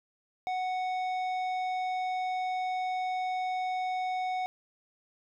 sine tone with tanh clipping, 740 Hz, F#5, in tune, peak -31 dBFS, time 0.47-4.46 s, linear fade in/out 0 ms, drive 11 dB, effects none

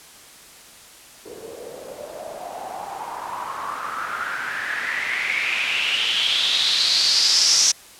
blue noise with low-pass filter sweep, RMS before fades -23 dBFS, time 1.25-7.72 s, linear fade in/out 10 ms, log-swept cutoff 420 to 5900 Hz, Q 6.1, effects white hiss -45 dBFS RMS until 7.99 s + low-pass 11000 Hz 12 dB/octave

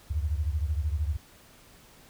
sine beating tone pair, 72.4 / 85.4 Hz, D2 / F2, -24 / -38 cents, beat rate 13 Hz, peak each -27 / -31 dBFS, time 0.1-1.17 s, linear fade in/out 10 ms, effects pink hiss -55 dBFS RMS until 2.09 s

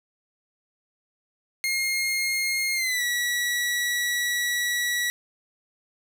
sawtooth tone with pitch glide, 2137 to 1937.1 Hz, C7 to B6, +36 to -34 cents, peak -20 dBFS, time 1.64-5.1 s, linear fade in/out 0 ms, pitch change -170 cents, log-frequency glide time 2.74-3.03 s, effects none

